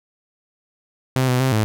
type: tone with pitch steps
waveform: sawtooth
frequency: 130 / 125.8 / 131.4 / 108.3 Hz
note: C3 / B2 / C3 / A2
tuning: -11 / +32 / +8 / -27 cents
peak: -12 dBFS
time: 1.16-1.64 s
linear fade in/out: 0 ms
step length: 120 ms
effects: none